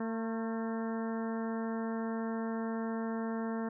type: harmonic tone with a mistuned harmonic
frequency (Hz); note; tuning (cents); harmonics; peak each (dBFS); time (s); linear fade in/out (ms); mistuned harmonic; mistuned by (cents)
225.9; A3; +46; 1 / 2 / 3 / 4 / 5 / 6 / 7 / 8; -34 / -40 / -44 / -46 / -48 / -50 / -51 / -52; 0-3.69; 5; 5; -51
effects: none